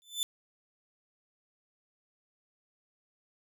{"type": "tone with exponential growth", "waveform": "sawtooth", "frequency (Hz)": 3520, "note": "A7", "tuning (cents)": 0, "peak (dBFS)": -23, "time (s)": [0.02, 0.23], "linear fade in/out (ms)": 0, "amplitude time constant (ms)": 45, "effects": []}